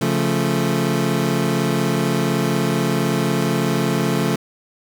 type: chord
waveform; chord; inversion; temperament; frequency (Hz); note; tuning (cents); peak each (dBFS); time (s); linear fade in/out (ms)
25% pulse; Db augmented; none; equal; 138.59 / 174.61 / 220; Db3 / F3 / A3; 0 / 0 / 0; -18; 0.01-4.36; 5
effects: none